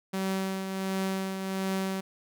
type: tone with tremolo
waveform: sawtooth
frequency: 191.3 Hz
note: G3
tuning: 42 cents flat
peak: -23 dBFS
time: 0.13-2.01 s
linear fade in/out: 10 ms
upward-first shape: triangle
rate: 1.4 Hz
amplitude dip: 50%
effects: none